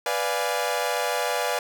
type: chord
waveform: sawtooth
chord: B diminished seventh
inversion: none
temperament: equal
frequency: 493.9 / 587.3 / 698.5 / 830.6 Hz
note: B4 / D5 / F5 / Ab5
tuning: 0 / 0 / 0 / 0 cents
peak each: -25 / -25 / -26 / -26 dBFS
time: 0.06-1.59 s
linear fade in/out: 2 ms
effects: none